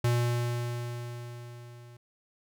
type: tone with level ramp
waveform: square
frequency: 120 Hz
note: B2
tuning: 49 cents flat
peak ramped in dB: -23 to -49 dBFS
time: 0.04-1.97 s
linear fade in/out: 5 ms
effects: none